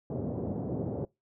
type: band-pass noise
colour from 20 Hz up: pink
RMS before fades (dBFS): -34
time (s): 0.1-1.05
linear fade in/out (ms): 2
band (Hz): 100 to 570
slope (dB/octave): 24
effects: noise-tail reverb RT60 0.2 s tail -23 dB re dry